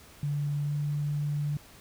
sine tone with pitch glide, 145.1 to 146.62 Hz, D3 to D3, -21 to -3 cents, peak -27 dBFS, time 0.23-1.57 s, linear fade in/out 2 ms, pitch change +18 cents, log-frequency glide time 0.64-0.73 s, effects pink hiss -53 dBFS RMS until 1.8 s

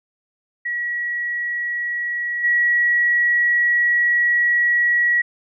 sine tone with level steps, 1921 Hz, B6, 48 cents flat, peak -21 / -14 dBFS, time 0.65-5.22 s, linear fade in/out 10 ms, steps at 2.43 s, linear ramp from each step 20 ms, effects none

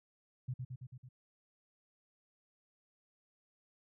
sine tone with echo, 126.9 Hz, B2, 47 cents sharp, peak -35 dBFS, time 0.48-0.54 s, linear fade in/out 10 ms, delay 110 ms, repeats 5, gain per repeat -3 dB, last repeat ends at 1.09 s, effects none

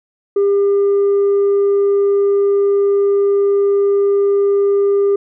sine tone with tanh clipping, 400.6 Hz, G4, 38 cents sharp, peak -11 dBFS, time 0.36-5.16 s, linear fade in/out 5 ms, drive 1 dB, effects none

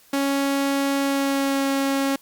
sawtooth tone with pitch glide, 277.2 to 274 Hz, C#4 to C#4, 0 to -20 cents, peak -16 dBFS, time 0.13-2.16 s, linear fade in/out 5 ms, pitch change -20 cents, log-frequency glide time 0.98-1.69 s, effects white hiss -54 dBFS RMS until 2.21 s + Opus 48 kbps

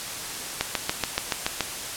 click train, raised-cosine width 0.2 ms, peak -5 dBFS, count 8, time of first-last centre 0.61-1.607 s, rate 7.02 Hz, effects white hiss -33 dBFS RMS until 1.96 s + low-pass 11000 Hz 12 dB/octave

